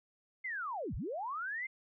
sine linear two-way sweep, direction down then up, 2136 to 31.95 to 2136 Hz, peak -36 dBFS, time 0.44-1.67 s, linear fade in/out 10 ms, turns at 0.95 s, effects none

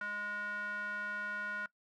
square tone with band-pass filter, 206.5 Hz, G#3, 10 cents flat, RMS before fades -39 dBFS, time 0.01-1.66 s, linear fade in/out 2 ms, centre 1500 Hz, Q 8.1, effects noise-tail reverb RT60 0.1 s tail -20 dB re dry

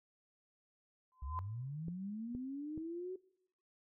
sine tone with exponential growth, 1024 Hz, C6, 38 cents flat, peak -35 dBFS, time 1.12-1.39 s, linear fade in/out 0 ms, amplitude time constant 58 ms
sine linear sweep, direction up, 61.1 to 377.6 Hz, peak -40 dBFS, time 1.22-3.16 s, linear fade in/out 5 ms
clicks, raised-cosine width 3 ms, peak -34 dBFS, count 3, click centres 1.883 / 2.35 / 2.777 s
effects noise-tail reverb RT60 0.8 s tail -22 dB re dry

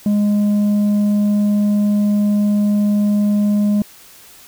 sine tone with tanh clipping, 206.6 Hz, G#3, 9 cents flat, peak -13 dBFS, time 0.06-3.82 s, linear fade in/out 2 ms, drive 4 dB, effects white hiss -43 dBFS RMS until 4.47 s

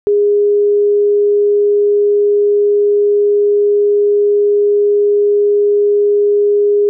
sine tone, 410.9 Hz, G#4, 18 cents flat, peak -8 dBFS, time 0.07-6.89 s, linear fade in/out 0 ms, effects none

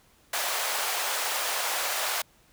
pink high-pass noise, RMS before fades -29 dBFS, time 0.33-2.22 s, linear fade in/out 5 ms, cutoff 600 Hz, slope 24 dB/octave, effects pink hiss -61 dBFS RMS until 2.52 s

